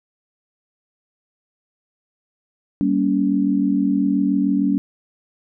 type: chord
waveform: sine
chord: G diminished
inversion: none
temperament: just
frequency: 196 / 235.2 / 282.2 Hz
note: G3 / Bb3 / Db4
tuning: 0 / +16 / +31 cents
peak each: -20 / -23 / -18 dBFS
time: 2.81-4.78 s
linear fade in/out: 0 ms
effects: none